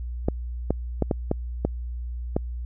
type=clicks; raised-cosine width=2 ms; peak=-8 dBFS; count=7; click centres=0.285 / 0.706 / 1.023 / 1.112 / 1.314 / 1.65 / 2.365 s; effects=added 60 Hz sine -29 dBFS peak until 2.65 s